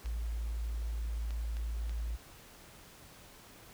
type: tone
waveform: sine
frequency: 56 Hz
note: A1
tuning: 31 cents sharp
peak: -33 dBFS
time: 0.04-2.17 s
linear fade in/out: 20 ms
type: clicks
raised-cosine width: 0.2 ms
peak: -32 dBFS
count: 4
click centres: 0.059 / 1.307 / 1.569 / 1.895 s
effects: pink hiss -55 dBFS RMS until 3.73 s